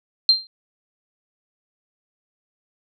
sine tone with exponential decay, 4164 Hz, C8, 9 cents flat, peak -7 dBFS, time 0.29-0.47 s, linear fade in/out 1 ms, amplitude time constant 39 ms, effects none

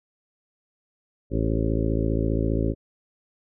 harmonic tone with a mistuned harmonic, 55 Hz, A1, in tune, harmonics 1 / 2 / 3 / 4 / 5 / 6 / 7 / 8 / 9 / 10, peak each -26 / -27 / -31 / -32 / -29 / -31 / -31 / -37 / -37 / -35 dBFS, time 1.3-2.75 s, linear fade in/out 50 ms, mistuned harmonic 8, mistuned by -36 cents, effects none

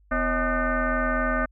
sine tone with frequency modulation, 630 Hz, D#5, 21 cents sharp, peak -21 dBFS, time 0.11-1.46 s, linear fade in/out 10 ms, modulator 294 Hz, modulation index 3.7, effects added 50 Hz sine -55 dBFS peak until 1.51 s

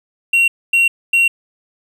triangle tone bursts, 2743 Hz, F7, 32 cents flat, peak -8 dBFS, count 3, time 0.33-1.28 s, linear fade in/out 5 ms, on 150 ms, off 250 ms, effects none

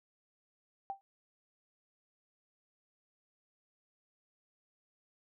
sine tone with exponential decay, 784 Hz, G5, in tune, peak -32 dBFS, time 0.9-1.01 s, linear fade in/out 0 ms, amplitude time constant 23 ms, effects none

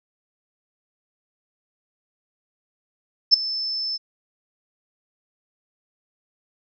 sine tone with ADSR envelope, 5270 Hz, E8, 1 cent flat, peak -6 dBFS, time 3.31-3.98 s, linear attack 28 ms, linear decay 7 ms, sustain -18 dB, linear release 25 ms, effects none

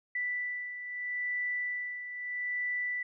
sine beating tone pair, 1975.5 / 1976.28 Hz, B6 / B6, 0 / +1 cents, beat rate 0.78 Hz, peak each -33 / -40 dBFS, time 0.15-3.03 s, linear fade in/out 5 ms, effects none

